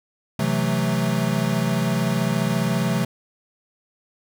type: chord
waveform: square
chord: F# half-diminished seventh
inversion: second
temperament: equal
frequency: 130.81 / 164.81 / 185 / 220 Hz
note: C3 / E3 / F#3 / A3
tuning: 0 / 0 / 0 / 0 cents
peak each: -26 dBFS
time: 0.39-3.05 s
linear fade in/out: 5 ms
effects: none